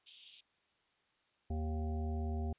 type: high-pass noise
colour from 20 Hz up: white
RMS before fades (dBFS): -46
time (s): 0.06-0.41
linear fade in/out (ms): 10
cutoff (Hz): 2800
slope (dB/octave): 48
type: harmonic tone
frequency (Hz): 78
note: D#2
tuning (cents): +5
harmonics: 1 / 3 / 5 / 7 / 9 / 10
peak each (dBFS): -35 / -43 / -47 / -57 / -49 / -55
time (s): 1.5-2.53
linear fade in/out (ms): 5
effects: white hiss -75 dBFS RMS until 2.58 s + resampled to 8000 Hz